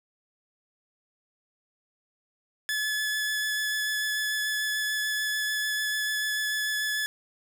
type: tone with vibrato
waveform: sawtooth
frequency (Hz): 1717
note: A6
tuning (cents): -43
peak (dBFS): -23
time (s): 2.69-7.06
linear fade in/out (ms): 0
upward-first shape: sine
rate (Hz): 6.8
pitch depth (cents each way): 9
effects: none